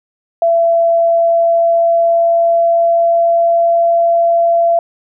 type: tone with pitch glide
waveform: sine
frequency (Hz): 672 to 678.2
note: E5 to E5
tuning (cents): +33 to +49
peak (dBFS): -8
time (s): 0.42-4.79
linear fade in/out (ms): 2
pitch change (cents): +16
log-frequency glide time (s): 0.86-3.82
effects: none